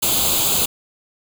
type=noise with comb filter; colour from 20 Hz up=white; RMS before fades=-18 dBFS; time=0.02-0.66 s; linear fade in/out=10 ms; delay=0.27 ms; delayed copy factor=+0.8; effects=none